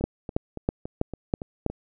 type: two click trains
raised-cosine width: 2 ms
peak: -20 / -9 dBFS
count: 7 / 6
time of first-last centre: 0.01-1.7 / 0.04-1.663 s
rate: 3.55 / 3.08 Hz
effects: none